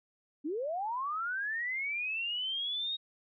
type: linear sweep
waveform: sine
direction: up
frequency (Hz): 270.4 to 3774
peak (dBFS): -32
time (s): 0.44-2.97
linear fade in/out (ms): 20
effects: none